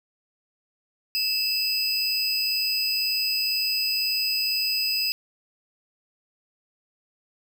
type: tone pair together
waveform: square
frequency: 2637 / 4981 Hz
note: E7 / D#8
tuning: 0 / +1 cents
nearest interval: major seventh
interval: 1101 cents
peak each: -30 / -24 dBFS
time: 1.15-5.12 s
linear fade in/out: 0 ms
effects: none